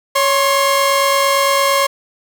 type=tone pair together; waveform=sawtooth; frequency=556.9 / 1065 Hz; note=C#5 / C6; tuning=+8 / +30 cents; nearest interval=major seventh; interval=1122 cents; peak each=-11 dBFS; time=0.15-1.87 s; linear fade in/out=10 ms; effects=none